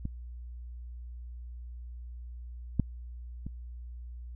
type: clicks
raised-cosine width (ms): 5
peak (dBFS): -22 / -12 / -25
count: 3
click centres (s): 0.054 / 2.797 / 3.466
effects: added 60 Hz sine -40 dBFS peak until 4.35 s